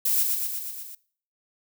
violet noise with echo, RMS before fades -23 dBFS, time 0.05-0.23 s, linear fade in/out 5 ms, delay 120 ms, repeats 6, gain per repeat -3 dB, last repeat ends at 0.95 s, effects noise-tail reverb RT60 0.5 s tail -21 dB re dry

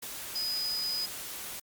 sine tone in noise, 4978 Hz, D#8, in tune, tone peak -30 dBFS, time 0.35-1.06 s, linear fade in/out 10 ms, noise white, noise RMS -40 dBFS, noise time 0.02-1.6 s, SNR +7 dB, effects Opus 48 kbps

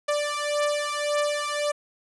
sawtooth beating tone pair, 587.3 / 589.1 Hz, D5 / D5, 0 / +5 cents, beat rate 1.8 Hz, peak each -23 / -23 dBFS, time 0.08-1.72 s, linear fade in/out 10 ms, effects resampled to 24000 Hz

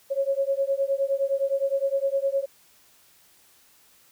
sine beating tone pair, 544 / 553.7 Hz, C#5 / C#5, -33 / -2 cents, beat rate 9.7 Hz, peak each -25 dBFS, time 0.1-2.46 s, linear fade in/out 20 ms, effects white hiss -58 dBFS RMS until 4.11 s

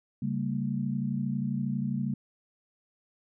sine chord, G diminished, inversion second, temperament equal with one note detuned, 138.59 / 196 / 228.4 Hz, Db3 / G3 / Bb3, 0 / 0 / -35 cents, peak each -32 dBFS, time 0.22-2.14 s, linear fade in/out 5 ms, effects none

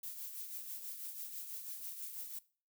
violet noise with tremolo, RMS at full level -43 dBFS, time 0.03-2.39 s, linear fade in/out 5 ms, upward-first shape triangle, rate 6.1 Hz, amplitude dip 55%, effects noise-tail reverb RT60 0.4 s tail -20 dB re dry

